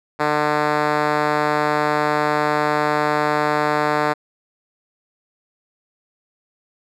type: tone with band-pass filter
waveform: 5% pulse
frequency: 150 Hz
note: D3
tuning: 37 cents sharp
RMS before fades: -19 dBFS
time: 0.19-4.14 s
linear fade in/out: 20 ms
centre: 690 Hz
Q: 0.51
effects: none